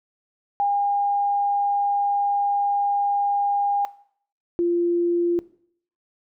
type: tone pair in turn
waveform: sine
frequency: 809 / 345.7 Hz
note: G#5 / F4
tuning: -46 / -18 cents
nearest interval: octave + minor third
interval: 1472 cents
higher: first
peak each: -18 dBFS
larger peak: neither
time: 0.6-3.85 / 4.59-5.39 s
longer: first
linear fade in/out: 0 ms
effects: noise-tail reverb RT60 0.6 s tail -19 dB re dry